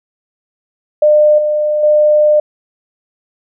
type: tone with level steps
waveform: sine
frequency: 602 Hz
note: D5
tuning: 43 cents sharp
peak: -5 / -11 / -6 dBFS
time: 1.02-2.4 s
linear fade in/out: 5 ms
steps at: 1.38 / 1.83 s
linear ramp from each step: 5 ms
effects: none